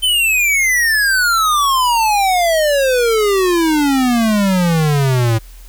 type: exponential sweep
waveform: square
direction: down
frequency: 3100 to 110 Hz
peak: -12 dBFS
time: 0.02-5.39 s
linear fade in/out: 20 ms
effects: added 41 Hz sine -34 dBFS peak until 5.68 s + white hiss -46 dBFS RMS until 5.68 s